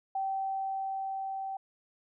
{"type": "tone with level ramp", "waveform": "sine", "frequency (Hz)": 774, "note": "G5", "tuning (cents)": -22, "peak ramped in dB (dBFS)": [-29, -34], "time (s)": [0.15, 1.57], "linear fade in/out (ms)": 5, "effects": []}